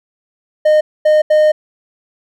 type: tone bursts at uneven times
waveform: triangle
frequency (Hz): 613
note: D#5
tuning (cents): -26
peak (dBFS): -5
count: 3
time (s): 0.65-0.81 / 1.05-1.22 / 1.3-1.52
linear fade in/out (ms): 10
effects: none